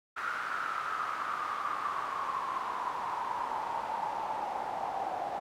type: noise with band-pass filter sweep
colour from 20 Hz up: pink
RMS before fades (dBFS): -35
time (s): 0.16-5.4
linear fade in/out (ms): 20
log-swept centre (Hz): 1400 to 750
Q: 7.6
effects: none